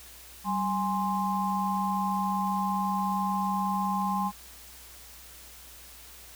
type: tone cluster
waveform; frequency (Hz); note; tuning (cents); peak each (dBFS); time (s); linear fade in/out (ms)
sine; 193.2 / 826 / 1048; G3 / G#5 / C6; -25 / -10 / +2; -30; 0.44-4.32; 50
effects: added 60 Hz sine -54 dBFS peak until 6.35 s + white hiss -49 dBFS RMS until 6.35 s